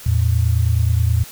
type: tone pair together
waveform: sine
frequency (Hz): 82.56 / 112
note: E2 / A2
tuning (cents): +3 / +31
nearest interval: perfect fourth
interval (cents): 528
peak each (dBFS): -16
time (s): 0.06-1.24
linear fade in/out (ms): 5
effects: white hiss -38 dBFS RMS until 1.31 s